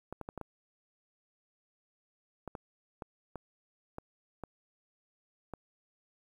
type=clicks; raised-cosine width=1 ms; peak=-26 dBFS; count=12; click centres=0.126 / 0.213 / 0.289 / 0.377 / 0.413 / 2.477 / 2.552 / 3.022 / 3.357 / 3.984 / 4.437 / 5.537 s; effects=10-bit